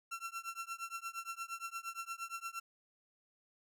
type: tone with tremolo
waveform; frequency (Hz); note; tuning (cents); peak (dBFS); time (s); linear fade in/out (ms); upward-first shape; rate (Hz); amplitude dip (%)
30% pulse; 1355; E6; +47; -35; 0.11-2.6; 10; triangle; 8.6; 100
effects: none